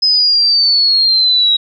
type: exponential sweep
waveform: sine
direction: down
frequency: 5090 to 3828 Hz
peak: -8 dBFS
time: 0.02-1.57 s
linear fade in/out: 10 ms
effects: none